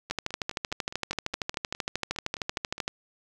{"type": "two click trains", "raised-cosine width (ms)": 0.2, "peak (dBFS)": [-11, -22], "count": [37, 14], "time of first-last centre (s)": [[0.11, 2.879], [0.1, 2.78]], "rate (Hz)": [13, 4.85], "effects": []}